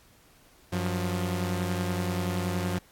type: tone pair together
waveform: sawtooth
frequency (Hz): 94 / 177.45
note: F#2 / F3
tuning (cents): +28 / +28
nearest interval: major seventh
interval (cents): 1100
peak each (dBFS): -26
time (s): 0.72-2.79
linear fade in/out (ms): 10
effects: pink hiss -59 dBFS RMS until 2.91 s + AAC 64 kbps